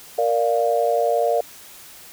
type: chord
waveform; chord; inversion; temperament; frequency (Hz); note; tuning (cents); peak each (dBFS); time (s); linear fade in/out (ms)
sine; Bb major; none; equal; 466.2 / 587.3 / 698.5; Bb4 / D5 / F5; 0 / 0 / 0; -21; 0.18-1.41; 5
effects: white hiss -43 dBFS RMS until 2.12 s